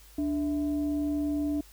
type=tone with frequency modulation; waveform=sine; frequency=293.7 Hz; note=D4; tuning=in tune; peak=-26 dBFS; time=0.18-1.61 s; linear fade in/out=5 ms; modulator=364 Hz; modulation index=0.38; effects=added 50 Hz sine -53 dBFS peak until 1.72 s + white hiss -56 dBFS RMS until 1.72 s